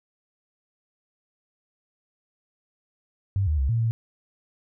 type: tone with pitch steps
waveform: sine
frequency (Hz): 98.1 / 76.6 / 67 / 115.4 / 114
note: G2 / D#2 / C2 / A#2 / A#2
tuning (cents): +2 / -27 / +42 / -17 / -38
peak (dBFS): -20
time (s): 3.36-3.91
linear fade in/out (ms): 0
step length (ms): 110
effects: none